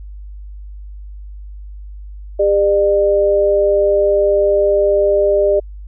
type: tone pair together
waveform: sine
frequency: 401.7 / 600 Hz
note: G4 / D5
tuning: +42 / +37 cents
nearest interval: perfect fifth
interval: 695 cents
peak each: -14 / -12 dBFS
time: 2.39-5.6 s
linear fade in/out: 10 ms
effects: added 50 Hz sine -29 dBFS peak until 5.87 s